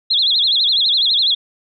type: tone with vibrato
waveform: sine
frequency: 3720 Hz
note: A#7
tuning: 4 cents flat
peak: -12 dBFS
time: 0.1-1.35 s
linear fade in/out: 10 ms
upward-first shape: sine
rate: 12 Hz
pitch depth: 220 cents each way
effects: none